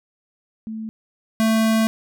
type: tone pair in turn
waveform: sine / square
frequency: 220.3 / 222 Hz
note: A3 / A3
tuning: +2 / +16 cents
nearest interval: unison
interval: 14 cents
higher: second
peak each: -27 / -16 dBFS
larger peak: second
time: 0.67-0.89 / 1.4-1.87 s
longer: second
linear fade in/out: 0 ms
effects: none